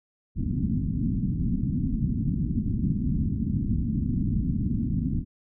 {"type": "low-pass noise", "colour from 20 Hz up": "white", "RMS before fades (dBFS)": -26, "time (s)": [0.35, 5.25], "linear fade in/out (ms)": 50, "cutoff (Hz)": 260, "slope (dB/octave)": 48, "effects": []}